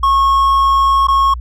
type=tone with dropouts; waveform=triangle; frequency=1093 Hz; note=C#6; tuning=25 cents flat; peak=-7 dBFS; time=0.03-1.34 s; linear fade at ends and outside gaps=5 ms; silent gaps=1.071-1.083 s; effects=added 60 Hz sine -22 dBFS peak until 1.4 s